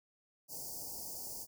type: band-stop noise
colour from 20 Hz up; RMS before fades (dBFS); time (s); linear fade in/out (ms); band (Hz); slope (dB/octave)
white; -44; 0.48-1.47; 50; 930 to 4600; 96
effects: none